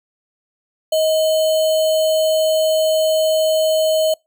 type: tone with sample-and-hold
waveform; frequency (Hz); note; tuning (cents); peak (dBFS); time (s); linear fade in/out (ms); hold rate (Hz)
sine; 631; D#5; +24; -13; 0.92-4.14; 5; 3675
effects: noise-tail reverb RT60 0.2 s tail -25 dB re dry